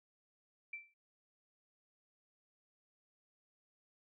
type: tone with exponential decay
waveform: sine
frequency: 2339 Hz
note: D7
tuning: 8 cents flat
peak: -39 dBFS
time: 0.73-0.94 s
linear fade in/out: 5 ms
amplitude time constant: 45 ms
effects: none